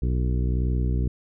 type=harmonic tone with a mistuned harmonic; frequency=61.74 Hz; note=B1; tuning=in tune; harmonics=1 / 2 / 3 / 4 / 5 / 6 / 7; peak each=-22 / -27 / -33 / -36 / -37 / -39 / -42 dBFS; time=0.02-1.08 s; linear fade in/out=5 ms; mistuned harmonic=7; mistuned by=+53 cents; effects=none